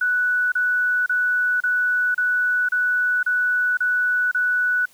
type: tone bursts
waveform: sine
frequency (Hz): 1480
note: F#6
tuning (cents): 0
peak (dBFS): -17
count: 9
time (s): 0.01-4.856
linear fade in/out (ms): 5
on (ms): 510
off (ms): 32
effects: white hiss -54 dBFS RMS until 4.93 s